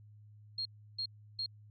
sine tone bursts, 4246 Hz, C8, 25 cents sharp, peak -34 dBFS, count 3, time 0.58-1.462 s, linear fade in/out 5 ms, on 74 ms, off 330 ms, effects added 105 Hz sine -54 dBFS peak until 1.7 s

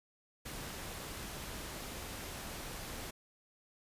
pink noise, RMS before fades -44 dBFS, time 0.45-3.11 s, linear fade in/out 10 ms, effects resampled to 32000 Hz

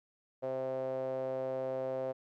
sawtooth tone with band-pass filter, 131.1 Hz, C3, 4 cents sharp, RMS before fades -36 dBFS, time 0.42-2.13 s, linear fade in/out 20 ms, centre 570 Hz, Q 8.6, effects none

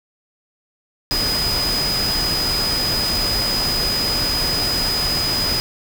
sine tone in noise, 4978 Hz, D#8, in tune, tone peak -19 dBFS, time 1.11-5.6 s, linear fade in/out 0 ms, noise pink, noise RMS -24 dBFS, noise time 1.11-5.6 s, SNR +2 dB, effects none

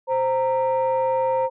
sine tone pair together, 523.3 / 925.7 Hz, C5 / A#5, 0 / -12 cents, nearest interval minor seventh, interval 988 cents, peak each -19 / -21 dBFS, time 0.07-1.5 s, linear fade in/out 50 ms, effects tanh soft clip ceiling -14 dBFS

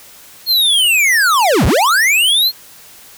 square linear two-way sweep, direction down then up, 4320 to 46.25 to 4320 Hz, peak -10 dBFS, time 0.46-2.52 s, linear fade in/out 50 ms, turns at 1.66 s, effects white hiss -40 dBFS RMS until 3.17 s

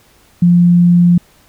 sine tone, 174.61 Hz, F3, in tune, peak -5 dBFS, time 0.42-1.18 s, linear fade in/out 5 ms, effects pink hiss -49 dBFS RMS until 1.48 s

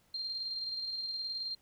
sine tone with tremolo, 4186 Hz, C8, in tune, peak -34 dBFS, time 0.14-1.55 s, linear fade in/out 5 ms, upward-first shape square, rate 19 Hz, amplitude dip 30%, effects pink hiss -69 dBFS RMS until 1.61 s

